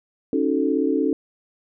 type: chord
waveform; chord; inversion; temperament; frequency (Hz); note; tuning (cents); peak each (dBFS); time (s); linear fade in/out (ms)
sine; D# half-diminished seventh; third; equal with one note detuned; 274.5 / 311.1 / 370 / 440; C#4 / D#4 / F#4 / A4; -17 / 0 / 0 / 0; -22 / -23 / -27 / -24; 0.33-1.13; 2
effects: none